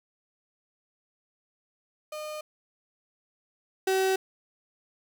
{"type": "tone pair in turn", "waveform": "35% pulse", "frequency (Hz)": [610, 380.7], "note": ["D#5", "F#4"], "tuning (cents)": [-34, 49], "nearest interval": "minor sixth", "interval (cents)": 817, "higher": "first", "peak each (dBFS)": [-33, -21], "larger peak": "second", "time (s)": [[2.12, 2.41], [3.87, 4.16]], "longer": "neither", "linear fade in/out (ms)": 5, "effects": ["10-bit"]}